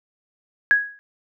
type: tone with exponential decay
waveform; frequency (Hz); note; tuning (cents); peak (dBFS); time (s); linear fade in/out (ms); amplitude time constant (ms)
sine; 1661.2; G#6; 0; -9; 0.71-0.99; 0; 60
effects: none